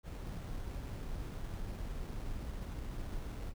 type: noise with sample-and-hold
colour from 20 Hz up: brown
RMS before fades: -41 dBFS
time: 0.03-3.54 s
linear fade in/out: 50 ms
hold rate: 4900 Hz
effects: none